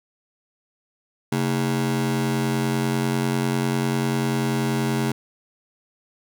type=ring-modulated tone; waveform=30% pulse; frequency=180 Hz; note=F#3; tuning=47 cents flat; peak=-15 dBFS; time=1.32-5.12 s; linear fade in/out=5 ms; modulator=45.1 Hz; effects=none